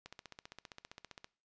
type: click train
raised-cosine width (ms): 0.2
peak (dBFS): -30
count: 19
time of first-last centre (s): 0.06-1.244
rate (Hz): 15.2
effects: noise-tail reverb RT60 0.4 s tail -22 dB re dry + resampled to 16000 Hz